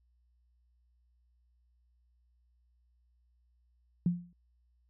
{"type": "tone with exponential decay", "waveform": "sine", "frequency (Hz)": 174.9, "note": "F3", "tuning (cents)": 3, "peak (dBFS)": -22, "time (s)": [4.06, 4.33], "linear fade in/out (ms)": 2, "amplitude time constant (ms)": 58, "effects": ["added 60 Hz sine -67 dBFS peak until 4.89 s"]}